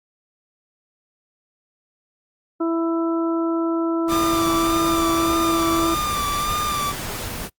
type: harmonic tone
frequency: 331.3 Hz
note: E4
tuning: 9 cents sharp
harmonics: 1 / 2 / 3 / 4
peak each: -19 / -29 / -34 / -30 dBFS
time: 2.6-5.95 s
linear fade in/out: 10 ms
type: noise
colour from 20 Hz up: pink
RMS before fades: -29 dBFS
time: 4.07-7.5 s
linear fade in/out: 50 ms
type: tone with vibrato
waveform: 45% pulse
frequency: 1186 Hz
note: D6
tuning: 17 cents sharp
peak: -22 dBFS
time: 4.08-6.94 s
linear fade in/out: 50 ms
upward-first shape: sine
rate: 1.7 Hz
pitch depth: 34 cents each way
effects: noise-tail reverb RT60 0.1 s tail -21 dB re dry + Opus 24 kbps